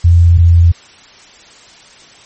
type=tone pair in turn; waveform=sine; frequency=85.5 / 85.15 Hz; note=F2 / F2; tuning=-36 / -43 cents; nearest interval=unison; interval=7 cents; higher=first; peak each=-3 dBFS; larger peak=neither; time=0.04-0.38 / 0.38-0.72 s; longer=neither; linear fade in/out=10 ms; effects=white hiss -40 dBFS RMS until 2.25 s + MP3 32 kbps